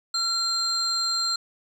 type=tone cluster; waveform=sine; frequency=1359 / 4171 / 7480 Hz; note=F6 / C8 / A#8; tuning=-48 / -6 / +5 cents; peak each=-30 / -23 / -31 dBFS; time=0.14-1.36 s; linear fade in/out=5 ms; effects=tanh soft clip ceiling -16 dBFS + 10-bit